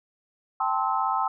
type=chord; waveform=sine; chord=A minor seventh; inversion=third; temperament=equal with one note detuned; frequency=784 / 880 / 1046.5 / 1294.4 Hz; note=G5 / A5 / C6 / E6; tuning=0 / 0 / 0 / -32 cents; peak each=-28 dBFS; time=0.6-1.28 s; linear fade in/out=5 ms; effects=none